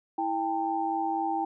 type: tone cluster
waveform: sine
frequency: 327.1 / 794 / 898 Hz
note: E4 / G5 / A5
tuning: -13 / +22 / +35 cents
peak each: -32 / -28 / -34 dBFS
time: 0.18-1.45 s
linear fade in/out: 5 ms
effects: none